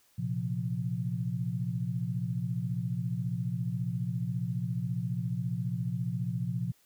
sine chord, Bb suspended second, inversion none, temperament just, 116.54 / 131.11 / 174.81 Hz, Bb2 / C3 / F3, 0 / +4 / +2 cents, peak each -34 dBFS, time 0.18-6.72 s, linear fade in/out 10 ms, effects white hiss -66 dBFS RMS until 6.85 s

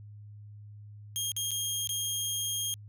15% pulse tone with dropouts, 3235 Hz, G#7, 46 cents flat, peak -23 dBFS, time 1.16-2.74 s, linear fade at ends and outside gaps 0 ms, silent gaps 1.318-1.365 / 1.508-1.515 / 1.873-1.892 s, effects added 104 Hz sine -45 dBFS peak until 2.88 s

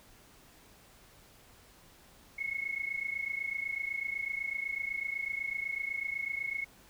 sine tone pair together, 2171 / 2199 Hz, C#7 / C#7, -37 / -14 cents, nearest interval unison, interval 23 cents, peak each -36 / -36 dBFS, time 2.38-6.65 s, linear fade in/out 10 ms, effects pink hiss -59 dBFS RMS until 6.89 s

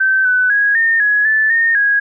sine tone with pitch steps, 1546 / 1501 / 1655 / 1823 / 1678 / 1750 / 1834 / 1650 Hz, G6 / F#6 / G#6 / A#6 / G#6 / A6 / A#6 / G#6, -24 / +24 / -6 / -39 / +17 / -10 / -29 / -12 cents, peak -10 dBFS, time 0-2 s, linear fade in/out 10 ms, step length 250 ms, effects none

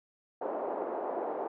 white band-pass noise, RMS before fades -35 dBFS, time 0.41-1.48 s, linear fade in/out 10 ms, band 340 to 780 Hz, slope 24 dB/octave, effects none

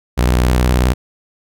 sawtooth tone with vibrato, 61.74 Hz, B1, in tune, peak -7 dBFS, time 0.17-0.94 s, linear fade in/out 20 ms, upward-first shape square, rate 19 Hz, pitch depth 160 cents each way, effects none

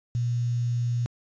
sine tone with quantisation, 120 Hz, B2, 49 cents flat, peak -23 dBFS, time 0.15-1.06 s, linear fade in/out 0 ms, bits 8, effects resampled to 16000 Hz

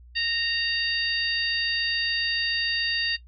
harmonic tone, 927 Hz, A#5, 10 cents flat, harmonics 2 / 3 / 4 / 5, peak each -29 / -27 / -31 / -28 dBFS, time 0.15-3.17 s, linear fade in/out 20 ms, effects noise-tail reverb RT60 0.1 s tail -17 dB re dry + added 60 Hz sine -46 dBFS peak until 3.27 s

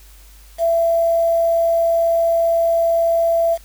sine tone with quantisation, 669 Hz, E5, 25 cents sharp, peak -13 dBFS, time 0.58-3.58 s, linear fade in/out 50 ms, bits 6, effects added 50 Hz sine -42 dBFS peak until 3.64 s + white hiss -49 dBFS RMS until 3.64 s

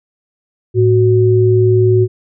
sine tone pair together, 110 / 370 Hz, A2 / F#4, 0 / 0 cents, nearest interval octave + major sixth, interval 2100 cents, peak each -10 dBFS, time 0.74-2.08 s, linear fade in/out 50 ms, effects none

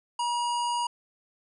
harmonic tone, 957 Hz, A#5, 45 cents sharp, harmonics 1 / 3 / 5 / 7 / 9 / 10, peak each -26 / -36 / -40 / -43 / -45 / -46 dBFS, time 0.19-0.87 s, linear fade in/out 5 ms, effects none

